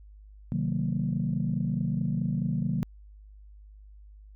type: chord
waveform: sine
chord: C half-diminished seventh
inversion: none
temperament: equal with one note detuned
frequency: 130.81 / 155.56 / 185 / 229.2 Hz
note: C3 / Eb3 / Gb3 / Bb3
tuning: 0 / 0 / 0 / -29 cents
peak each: -31 / -30 / -30 / -32 dBFS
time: 0.52-2.83 s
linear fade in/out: 0 ms
effects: tanh soft clip ceiling -17 dBFS + added 51 Hz sine -47 dBFS peak until 4.35 s